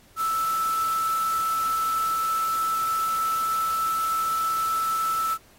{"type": "tone in noise", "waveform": "sine", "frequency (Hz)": 1318.5, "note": "E6", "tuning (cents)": 0, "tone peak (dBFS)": -22, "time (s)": [0.16, 5.38], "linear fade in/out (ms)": 50, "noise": "white", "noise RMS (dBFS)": -37, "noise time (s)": [0.16, 5.38], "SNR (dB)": 12, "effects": ["pink hiss -56 dBFS RMS until 5.58 s", "AAC 48 kbps"]}